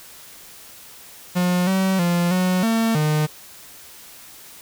45% pulse tone with pitch steps, 179 / 190.2 / 173.7 / 183.3 / 226 / 152.5 Hz, F3 / F#3 / F3 / F#3 / A3 / D#3, +43 / +48 / -9 / -16 / +47 / -34 cents, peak -17 dBFS, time 1.35-3.27 s, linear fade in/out 20 ms, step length 320 ms, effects white hiss -43 dBFS RMS until 4.61 s

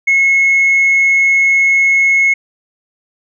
sine tone, 2178 Hz, C#7, 31 cents flat, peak -6 dBFS, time 0.07-2.34 s, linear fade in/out 10 ms, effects tanh soft clip ceiling -5 dBFS

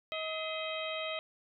harmonic tone with a mistuned harmonic, 634 Hz, D#5, 32 cents sharp, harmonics 1 / 2 / 3 / 4 / 5 / 6, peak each -38 / -43 / -44 / -42 / -42 / -45 dBFS, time 0.12-1.19 s, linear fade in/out 0 ms, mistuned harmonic 3, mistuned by +130 cents, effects none

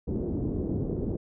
white low-pass noise, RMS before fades -30 dBFS, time 0.07-1.17 s, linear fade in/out 10 ms, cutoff 370 Hz, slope 24 dB/octave, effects none

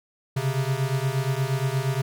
square beating tone pair, 130 / 138.5 Hz, C3 / C#3, -11 / -1 cents, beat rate 8.5 Hz, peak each -26 / -27 dBFS, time 0.36-2.02 s, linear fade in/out 10 ms, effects none

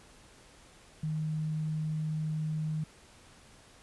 sine tone, 155.56 Hz, D#3, in tune, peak -30 dBFS, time 1.03-2.84 s, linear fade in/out 5 ms, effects pink hiss -57 dBFS RMS until 3.82 s + resampled to 24000 Hz

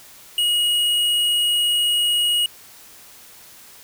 triangle tone with tanh clipping, 2891 Hz, F#7, 41 cents flat, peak -18 dBFS, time 0.38-2.46 s, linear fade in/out 2 ms, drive 16 dB, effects white hiss -45 dBFS RMS until 3.83 s

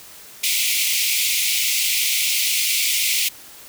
pink high-pass noise, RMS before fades -20 dBFS, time 0.43-3.29 s, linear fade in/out 10 ms, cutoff 2100 Hz, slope 96 dB/octave, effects white hiss -42 dBFS RMS until 3.68 s

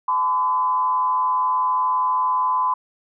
sine tone with frequency modulation, 1014 Hz, B5, 45 cents sharp, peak -17 dBFS, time 0.08-2.74 s, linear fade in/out 5 ms, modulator 153 Hz, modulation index 0.5, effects none

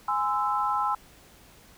sine chord, Ab augmented, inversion none, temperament equal with one note detuned, 830.6 / 1030.3 / 1318.5 Hz, Ab5 / C6 / E6, 0 / -27 / 0 cents, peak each -28 dBFS, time 0.08-0.95 s, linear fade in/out 5 ms, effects pink hiss -54 dBFS RMS until 1.77 s

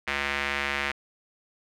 square tone with band-pass filter, 70.4 Hz, C#2, 27 cents sharp, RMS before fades -29 dBFS, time 0.07-0.92 s, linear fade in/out 10 ms, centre 2100 Hz, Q 2.1, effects none

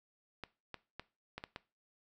clicks, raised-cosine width 0.3 ms, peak -26 dBFS, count 6, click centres 0.437 / 0.743 / 0.996 / 1.38 / 1.439 / 1.561 s, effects noise-tail reverb RT60 0.3 s tail -19 dB re dry

